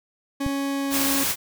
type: tone with pitch glide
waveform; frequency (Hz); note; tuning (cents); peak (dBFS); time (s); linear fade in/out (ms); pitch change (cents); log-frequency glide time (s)
40% pulse; 277.2 to 275.3; C#4 to C#4; 0 to -12; -23; 0.4-1.24; 10; -12; 0.7-1.1
type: click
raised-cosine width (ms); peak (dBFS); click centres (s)
5; -15; 0.464
type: noise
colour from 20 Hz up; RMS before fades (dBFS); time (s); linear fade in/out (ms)
white; -24; 0.9-1.36; 50
effects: none